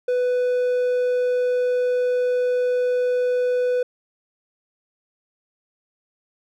triangle tone, 496.7 Hz, B4, 10 cents sharp, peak -16 dBFS, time 0.08-3.83 s, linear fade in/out 5 ms, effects none

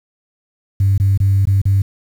sine tone with dropouts, 98 Hz, G2, in tune, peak -9 dBFS, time 0.8-1.82 s, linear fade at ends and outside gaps 5 ms, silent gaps 0.979-0.999 / 1.176-1.201 / 1.454-1.471 / 1.617-1.654 s, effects tanh soft clip ceiling -6 dBFS + 7-bit

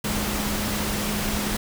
sine tone in noise, 207.7 Hz, G#3, in tune, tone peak -29 dBFS, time 0.04-1.57 s, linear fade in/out 5 ms, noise pink, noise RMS -27 dBFS, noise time 0.04-1.57 s, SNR -5 dB, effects none

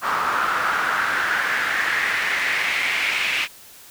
pink noise with band-pass filter sweep, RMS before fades -22 dBFS, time 0.01-3.48 s, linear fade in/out 50 ms, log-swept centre 1200 to 2500 Hz, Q 3.8, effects white hiss -45 dBFS RMS until 3.9 s

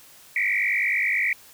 sine tone with frequency modulation, 2135 Hz, C7, 34 cents sharp, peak -20 dBFS, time 0.36-1.33 s, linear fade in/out 2 ms, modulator 49.6 Hz, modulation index 4.5, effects white hiss -50 dBFS RMS until 1.53 s

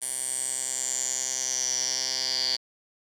10% pulse tone with band-pass filter sweep, 130 Hz, C3, 11 cents flat, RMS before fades -29 dBFS, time 0.01-2.57 s, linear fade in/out 20 ms, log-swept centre 9400 to 4600 Hz, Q 8.6, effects none

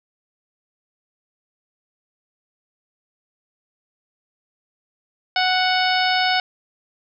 harmonic tone, 740 Hz, F#5, in tune, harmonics 1 / 2 / 3 / 4 / 5 / 6 / 7, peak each -20 / -23 / -25 / -26 / -27 / -28 / -28 dBFS, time 5.36-6.4 s, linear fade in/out 2 ms, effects none

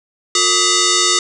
sine tone with frequency modulation, 1174.7 Hz, D6, in tune, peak -11 dBFS, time 0.35-1.19 s, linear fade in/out 2 ms, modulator 815 Hz, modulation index 8, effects none

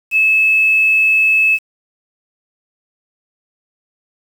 sine tone with quantisation, 2600 Hz, E7, 24 cents flat, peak -9 dBFS, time 0.11-1.59 s, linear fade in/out 50 ms, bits 6, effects none

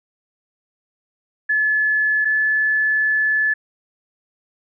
sine tone pair in turn, 1720 / 1728.7 Hz, A6 / A6, -40 / -31 cents, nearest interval unison, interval 9 cents, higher second, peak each -15 dBFS, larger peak neither, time 1.49-2.25 / 2.25-3.54 s, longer second, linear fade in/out 10 ms, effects none

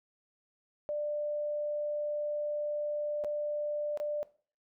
sine tone with dropouts, 593 Hz, D5, 17 cents sharp, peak -31 dBFS, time 0.89-4.23 s, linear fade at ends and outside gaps 0 ms, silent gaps 3.239-3.246 / 3.974-4 s, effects noise-tail reverb RT60 0.4 s tail -17 dB re dry

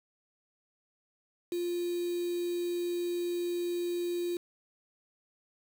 sine tone with quantisation, 349.2 Hz, F4, in tune, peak -30 dBFS, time 1.52-4.37 s, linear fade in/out 2 ms, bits 7, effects none

